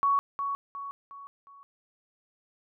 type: tone with echo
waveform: sine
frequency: 1118 Hz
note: C#6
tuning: 14 cents sharp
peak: -21 dBFS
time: 0.03-0.19 s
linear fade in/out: 0 ms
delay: 360 ms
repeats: 4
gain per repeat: -7 dB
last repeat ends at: 1.63 s
effects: none